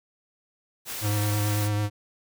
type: noise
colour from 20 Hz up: white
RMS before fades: -34 dBFS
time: 0.85-1.7 s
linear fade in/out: 50 ms
type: tone with vibrato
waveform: square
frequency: 104.3 Hz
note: G#2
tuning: 8 cents sharp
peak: -24 dBFS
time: 1.01-1.9 s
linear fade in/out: 50 ms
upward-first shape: triangle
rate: 9.1 Hz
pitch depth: 24 cents each way
effects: none